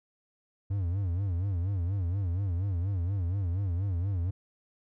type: tone with vibrato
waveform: triangle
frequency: 92.5 Hz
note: F#2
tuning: in tune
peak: -25 dBFS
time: 0.7-4.31 s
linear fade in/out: 10 ms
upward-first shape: sine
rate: 4.2 Hz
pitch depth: 160 cents each way
effects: none